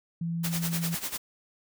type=tone; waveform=sine; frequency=167.7 Hz; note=E3; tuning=30 cents sharp; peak=-28 dBFS; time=0.21-0.95 s; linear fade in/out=5 ms
type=noise with tremolo; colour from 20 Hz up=white; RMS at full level=-31 dBFS; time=0.43-1.18 s; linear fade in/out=20 ms; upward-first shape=sine; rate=10 Hz; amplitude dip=80%
effects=none